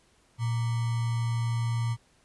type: tone with sample-and-hold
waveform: sine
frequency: 116.54 Hz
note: A#2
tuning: in tune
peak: -25 dBFS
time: 0.38-1.97 s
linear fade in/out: 50 ms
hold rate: 1050 Hz
effects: pink hiss -64 dBFS RMS until 2.24 s + resampled to 24000 Hz